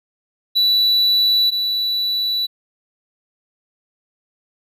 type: tone pair in turn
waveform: triangle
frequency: 3951 / 3951 Hz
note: B7 / B7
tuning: 0 / 0 cents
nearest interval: unison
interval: 0 cents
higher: neither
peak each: -11 / -16 dBFS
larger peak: first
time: 0.55-1.51 / 1.51-2.47 s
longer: neither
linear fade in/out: 20 ms
effects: none